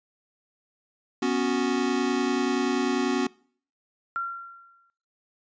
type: chord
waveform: square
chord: B suspended second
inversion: none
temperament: equal with one note detuned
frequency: 246.9 / 277.2 / 368.5 Hz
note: B3 / C#4 / F#4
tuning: 0 / 0 / -7 cents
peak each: -28 dBFS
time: 1.22-3.27 s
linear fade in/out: 5 ms
type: tone with exponential decay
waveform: sine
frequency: 1373 Hz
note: F6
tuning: 30 cents flat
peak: -24 dBFS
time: 4.16-4.9 s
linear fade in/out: 0 ms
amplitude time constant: 160 ms
effects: noise-tail reverb RT60 0.5 s tail -23 dB re dry + resampled to 16000 Hz